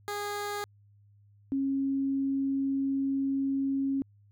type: tone pair in turn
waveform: 15% pulse / sine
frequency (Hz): 411 / 272.4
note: G#4 / C#4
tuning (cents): -18 / -30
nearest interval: perfect fifth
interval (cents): 712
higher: first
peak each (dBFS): -26 / -26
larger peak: neither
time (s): 0.08-0.64 / 1.52-4.02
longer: second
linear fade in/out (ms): 0
effects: added 102 Hz sine -57 dBFS peak until 4.31 s